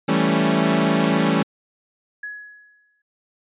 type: chord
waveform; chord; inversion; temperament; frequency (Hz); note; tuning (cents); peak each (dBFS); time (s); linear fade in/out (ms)
sawtooth; A dominant seventh; second; equal; 164.81 / 196 / 220 / 277.2; E3 / G3 / A3 / C#4; 0 / 0 / 0 / 0; -18; 0.08-1.43; 10
type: tone with exponential decay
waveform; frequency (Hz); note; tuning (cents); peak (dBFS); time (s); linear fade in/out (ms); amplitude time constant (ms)
sine; 1682; G#6; +22; -27; 2.23-3.02; 5; 170
effects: resampled to 8000 Hz